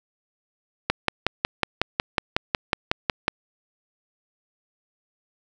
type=click train; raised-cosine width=0.3 ms; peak=-3 dBFS; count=14; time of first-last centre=0.9-3.281 s; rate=5.46 Hz; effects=none